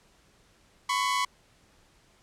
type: tone pair together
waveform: sawtooth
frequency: 1004.9 / 1106 Hz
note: B5 / C#6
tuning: +30 / -4 cents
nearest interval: major second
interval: 166 cents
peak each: -24 / -24 dBFS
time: 0.89-1.25 s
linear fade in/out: 5 ms
effects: pink hiss -62 dBFS RMS until 2.22 s + low-pass 9000 Hz 12 dB/octave